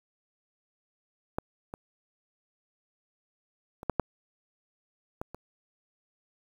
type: clicks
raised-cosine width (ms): 1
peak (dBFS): -15 / -24 / -27 / -12 / -10 / -20 / -26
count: 7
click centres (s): 1.385 / 1.739 / 3.831 / 3.897 / 3.997 / 5.215 / 5.346
effects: 8-bit